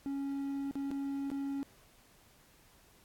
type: tone with dropouts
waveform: triangle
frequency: 277.2 Hz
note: C#4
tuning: in tune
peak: -32 dBFS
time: 0.06-1.63 s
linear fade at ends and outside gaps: 0 ms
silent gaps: 0.711-0.755 / 0.906-0.914 / 1.302-1.315 s
effects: pink hiss -63 dBFS RMS until 3.04 s + AAC 64 kbps